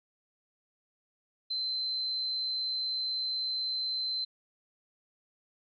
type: tone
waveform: sine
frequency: 4082 Hz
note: C8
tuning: 44 cents flat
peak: -30 dBFS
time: 1.5-4.25 s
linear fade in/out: 10 ms
effects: none